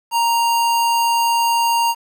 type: tone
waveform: square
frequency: 932.3 Hz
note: A#5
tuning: in tune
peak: -15 dBFS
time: 0.11-1.95 s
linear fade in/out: 50 ms
effects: 8-bit